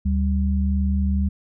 sine tone pair together, 73.23 / 195.5 Hz, D2 / G3, -4 / -4 cents, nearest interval octave + perfect fourth, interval 1700 cents, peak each -19 / -23 dBFS, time 0.05-1.29 s, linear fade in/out 10 ms, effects none

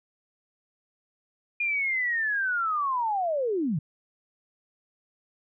sine linear sweep, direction down, 2437 to 132.9 Hz, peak -24 dBFS, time 1.6-3.79 s, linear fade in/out 5 ms, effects none

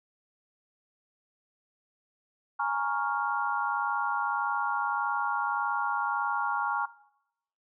sine chord, Bb minor seventh, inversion third, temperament equal, 830.6 / 932.3 / 1108.7 / 1396.9 Hz, Ab5 / Bb5 / Db6 / F6, 0 / 0 / 0 / 0 cents, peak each -32 dBFS, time 2.59-6.86 s, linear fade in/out 10 ms, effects noise-tail reverb RT60 0.8 s tail -19 dB re dry

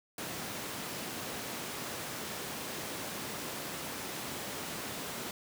pink high-pass noise, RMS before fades -40 dBFS, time 0.18-5.31 s, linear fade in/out 2 ms, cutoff 160 Hz, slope 12 dB/octave, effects none

